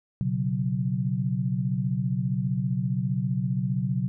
sine chord, B suspended second, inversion none, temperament equal, 123.47 / 138.59 / 185 Hz, B2 / C#3 / F#3, 0 / 0 / 0 cents, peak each -28 dBFS, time 0.21-4.08 s, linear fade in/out 0 ms, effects none

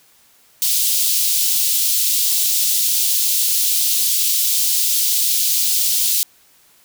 white high-pass noise, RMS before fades -17 dBFS, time 0.62-6.23 s, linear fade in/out 0 ms, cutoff 3300 Hz, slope 24 dB/octave, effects white hiss -53 dBFS RMS until 6.84 s

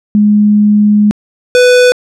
sine / square tone pair in turn, 208.7 / 496.4 Hz, G#3 / B4, +9 / +9 cents, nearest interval octave + minor third, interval 1500 cents, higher second, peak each -4 dBFS, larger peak neither, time 0.15-1.11 / 1.55-1.92 s, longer first, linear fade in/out 0 ms, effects low-pass 8000 Hz 12 dB/octave

